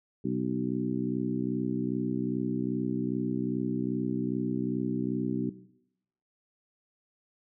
harmonic tone with a mistuned harmonic, 62.5 Hz, B1, 21 cents sharp, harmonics 2 / 3 / 4 / 5 / 6, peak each -37 / -32 / -32 / -34 / -36 dBFS, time 0.24-5.5 s, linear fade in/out 10 ms, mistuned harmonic 6, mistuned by +19 cents, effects noise-tail reverb RT60 0.8 s tail -17 dB re dry

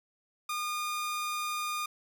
sawtooth tone, 1217 Hz, D#6, 39 cents flat, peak -28 dBFS, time 0.49-1.86 s, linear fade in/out 5 ms, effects none

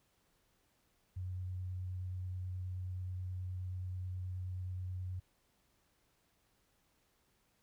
sine tone with vibrato, 91.7 Hz, F#2, 15 cents flat, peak -38 dBFS, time 1.16-5.2 s, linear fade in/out 10 ms, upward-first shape square, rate 9.4 Hz, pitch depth 8 cents each way, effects pink hiss -75 dBFS RMS until 7.62 s

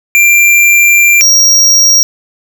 square tone pair in turn, 2372 / 5642 Hz, D7 / F8, +17 / +17 cents, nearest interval octave + minor third, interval 1500 cents, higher second, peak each -4 dBFS, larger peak neither, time 0.15-1.21 / 1.21-2.03 s, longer first, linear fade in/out 0 ms, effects none

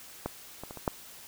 clicks, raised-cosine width 1 ms, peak -17 / -25 / -27 / -27 / -12 dBFS, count 5, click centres 0.26 / 0.636 / 0.709 / 0.773 / 0.878 s, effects white hiss -49 dBFS RMS until 1.27 s

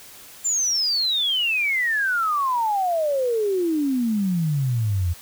sine exponential sweep, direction down, 7360 to 82.6 Hz, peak -19 dBFS, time 0.44-5.14 s, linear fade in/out 20 ms, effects white hiss -44 dBFS RMS until 5.21 s

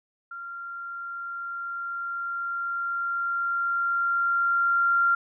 sine tone with level ramp, 1384 Hz, F6, 16 cents flat, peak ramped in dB -35 to -18 dBFS, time 0.31-5.15 s, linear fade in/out 5 ms, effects none

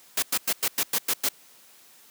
white noise bursts, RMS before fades -24 dBFS, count 8, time 0.17-1.289 s, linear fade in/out 5 ms, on 55 ms, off 97 ms, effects white hiss -54 dBFS RMS until 2.1 s + high-pass 150 Hz 12 dB/octave

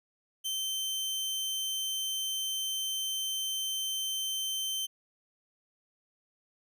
sawtooth tone, 3100 Hz, G7, 20 cents flat, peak -28 dBFS, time 0.44-4.87 s, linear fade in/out 20 ms, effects none

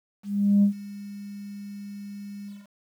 sine tone with ADSR envelope, 202.2 Hz, G#3, 46 cents flat, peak -13 dBFS, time 0.23-2.68 s, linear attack 400 ms, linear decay 99 ms, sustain -22 dB, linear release 200 ms, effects tanh soft clip ceiling -12 dBFS + 9-bit

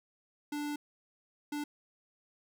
square tone bursts at uneven times, 293.7 Hz, D4, in tune, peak -35 dBFS, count 2, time 0.52-0.76 / 1.52-1.64 s, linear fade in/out 5 ms, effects none

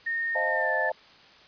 sine tone with pitch glide, 1839 to 1754.9 Hz, A#6 to A6, -24 to -5 cents, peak -26 dBFS, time 0.06-0.9 s, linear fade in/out 10 ms, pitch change -81 cents, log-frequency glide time 0.47-0.74 s
sine chord, F dominant seventh, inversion second, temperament equal, 523.3 / 622.3 / 698.5 / 880 Hz, C5 / Eb5 / F5 / A5, 0 / 0 / 0 / 0 cents, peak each -32 / -30 / -33 / -32 dBFS, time 0.35-0.92 s, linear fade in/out 5 ms
effects white hiss -53 dBFS RMS until 1.47 s + resampled to 11025 Hz

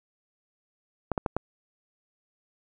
clicks, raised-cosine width 1 ms, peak -12 dBFS, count 4, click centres 1.117 / 1.178 / 1.262 / 1.366 s, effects none

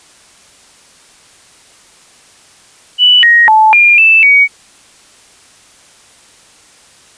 sine tone with pitch steps, 2966 / 1880 / 871 / 2407 / 2642 / 2251 Hz, F#7 / A#6 / A5 / D7 / E7 / C#7, +4 / +14 / -18 / +42 / +3 / +26 cents, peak -3 dBFS, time 2.98-4.48 s, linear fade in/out 50 ms, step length 250 ms, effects white hiss -43 dBFS RMS until 7.17 s + resampled to 22050 Hz

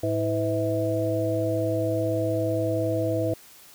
harmonic tone with a mistuned harmonic, 107.9 Hz, A2, 33 cents flat, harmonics 1 / 3 / 5 / 6, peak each -28 / -28 / -28 / -28 dBFS, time 0.03-3.34 s, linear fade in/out 5 ms, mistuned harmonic 5, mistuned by -120 cents, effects white hiss -50 dBFS RMS until 3.74 s

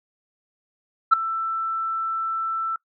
sine tone with ADSR envelope, 1330 Hz, E6, 15 cents sharp, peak -6 dBFS, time 1.11-2.76 s, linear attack 23 ms, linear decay 6 ms, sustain -17 dB, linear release 3 ms, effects noise-tail reverb RT60 0.1 s tail -21 dB re dry + tanh soft clip ceiling -5 dBFS

